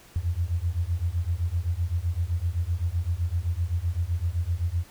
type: beating tone pair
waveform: sine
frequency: 82.41 / 90.21 Hz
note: E2 / F#2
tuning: 0 / -43 cents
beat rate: 7.8 Hz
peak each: -27 dBFS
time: 0.16-4.84 s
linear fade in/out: 0 ms
effects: pink hiss -52 dBFS RMS until 4.9 s